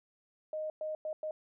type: tone bursts at uneven times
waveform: sine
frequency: 620 Hz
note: D#5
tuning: 6 cents flat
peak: -34 dBFS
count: 4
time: 0.53-0.7 / 0.81-0.95 / 1.05-1.13 / 1.23-1.31 s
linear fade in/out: 2 ms
effects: none